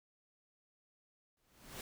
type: noise with exponential growth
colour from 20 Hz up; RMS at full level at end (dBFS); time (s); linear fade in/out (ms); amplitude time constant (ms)
pink; -43; 1.37-1.81; 1; 94
effects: none